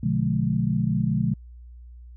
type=chord; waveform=sine; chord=B diminished seventh; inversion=none; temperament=just; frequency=123.47 / 148.16 / 177.8 / 213.4 Hz; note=B2 / D3 / F3 / Ab3; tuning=0 / +16 / +31 / +47 cents; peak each=-26 dBFS; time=0.03-1.34 s; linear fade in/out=5 ms; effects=added 60 Hz sine -41 dBFS peak until 2.16 s